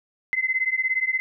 sine beating tone pair, 2044 / 2061 Hz, C7 / C7, -41 / -27 cents, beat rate 17 Hz, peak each -24 dBFS, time 0.33-1.2 s, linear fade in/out 0 ms, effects none

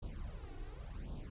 brown noise with flanger, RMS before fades -45 dBFS, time 0.02-1.3 s, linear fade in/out 10 ms, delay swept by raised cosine 0.24 to 2.74 ms, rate 0.9 Hz, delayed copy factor +0.95, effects resampled to 8000 Hz

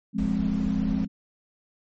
sine chord, F minor, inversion none, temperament equal, 174.61 / 207.7 / 261.6 Hz, F3 / Ab3 / C4, 0 / 0 / 0 cents, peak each -29 / -25 / -29 dBFS, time 0.13-1.08 s, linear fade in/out 50 ms
brown noise, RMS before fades -34 dBFS, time 0.18-1.05 s, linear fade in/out 5 ms
effects MP3 32 kbps

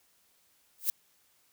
violet noise with exponential growth, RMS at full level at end -23 dBFS, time 0.78-0.9 s, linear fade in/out 2 ms, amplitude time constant 25 ms, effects white hiss -68 dBFS RMS until 1.52 s

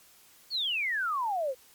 sine exponential sweep, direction down, 4574 to 493.9 Hz, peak -27 dBFS, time 0.5-1.55 s, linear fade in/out 50 ms, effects white hiss -58 dBFS RMS until 1.74 s + MP3 96 kbps

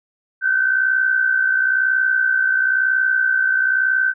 sine tone pair together, 1480 / 1541 Hz, F#6 / G6, 0 / -30 cents, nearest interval minor second, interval 70 cents, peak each -22 / -15 dBFS, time 0.41-4.14 s, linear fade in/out 50 ms, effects none

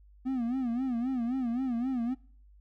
triangle tone with vibrato, 248 Hz, B3, 7 cents sharp, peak -26 dBFS, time 0.25-2.15 s, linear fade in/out 20 ms, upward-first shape sine, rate 3.8 Hz, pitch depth 130 cents each way, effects noise-tail reverb RT60 0.5 s tail -23 dB re dry + added 50 Hz sine -54 dBFS peak until 2.6 s

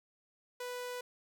sawtooth tone, 494 Hz, B4, in tune, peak -35 dBFS, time 0.6-1.01 s, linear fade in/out 5 ms, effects none

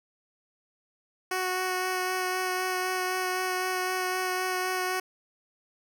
10% pulse tone with vibrato, 369.3 Hz, F#4, 3 cents flat, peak -19 dBFS, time 1.31-5 s, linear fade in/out 5 ms, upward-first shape sine, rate 3.9 Hz, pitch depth 11 cents each way, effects none

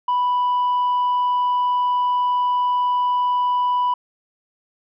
sine tone with tanh clipping, 987.8 Hz, B5, in tune, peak -17 dBFS, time 0.08-3.94 s, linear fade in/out 5 ms, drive 1 dB, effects none

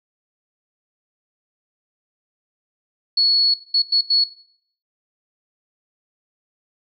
sine tone bursts at uneven times, 4382 Hz, C#8, 21 cents flat, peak -14 dBFS, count 4, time 3.17-3.54 / 3.74-3.82 / 3.92-4.01 / 4.1-4.24 s, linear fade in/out 5 ms, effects noise-tail reverb RT60 0.6 s tail -17 dB re dry

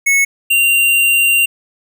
square tone pair in turn, 2200 / 2772 Hz, C#7 / F7, -14 / -14 cents, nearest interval major third, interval 400 cents, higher second, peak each -10 dBFS, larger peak neither, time 0.06-0.25 / 0.5-1.46 s, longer second, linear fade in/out 10 ms, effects none

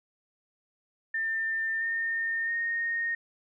sine tone with pitch steps, 1797 / 1824.2 / 1851.8 Hz, A6 / A#6 / A#6, +36 / -38 / -12 cents, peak -27 dBFS, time 1.14-3.15 s, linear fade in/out 5 ms, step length 670 ms, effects none

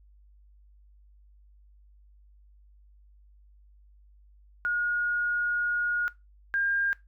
sine tone pair in turn, 1438 / 1605.5 Hz, F#6 / G6, -50 / +41 cents, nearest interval major second, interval 191 cents, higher second, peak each -24 dBFS, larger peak neither, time 4.65-6.08 / 6.54-6.93 s, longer first, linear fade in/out 0 ms, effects noise-tail reverb RT60 0.2 s tail -19 dB re dry + added 50 Hz sine -54 dBFS peak until 7.07 s

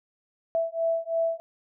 sine beating tone pair, 659.3 / 662.3 Hz, E5 / E5, 0 / +8 cents, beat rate 3 Hz, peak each -27 dBFS, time 0.55-1.4 s, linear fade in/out 0 ms, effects none

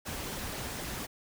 pink noise with flanger, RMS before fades -38 dBFS, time 0.05-1.07 s, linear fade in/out 20 ms, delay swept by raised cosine 0.76 to 6.46 ms, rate 4 Hz, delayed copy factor -0.5, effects none

